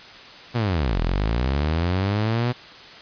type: linear two-way sweep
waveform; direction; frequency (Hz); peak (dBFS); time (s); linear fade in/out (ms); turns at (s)
sawtooth; down then up; 124.8 to 38.89 to 124.8; -16; 0.54-2.53; 20; 1
effects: white hiss -42 dBFS RMS until 3.01 s + resampled to 11025 Hz